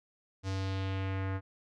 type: tone with low-pass filter sweep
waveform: square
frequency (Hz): 96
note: G2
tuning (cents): -36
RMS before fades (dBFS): -34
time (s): 0.43-1.41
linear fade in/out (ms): 50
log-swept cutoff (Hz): 6100 to 1600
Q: 1.7
effects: none